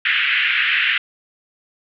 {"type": "band-pass noise", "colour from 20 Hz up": "white", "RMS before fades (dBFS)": -18, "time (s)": [0.05, 0.98], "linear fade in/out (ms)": 5, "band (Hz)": [1500, 3000], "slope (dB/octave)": 48, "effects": []}